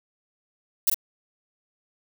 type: noise with echo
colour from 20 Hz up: violet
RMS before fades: -19 dBFS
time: 0.87-0.9 s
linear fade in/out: 5 ms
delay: 44 ms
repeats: 1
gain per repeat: -4 dB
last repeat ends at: 0.944 s
effects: none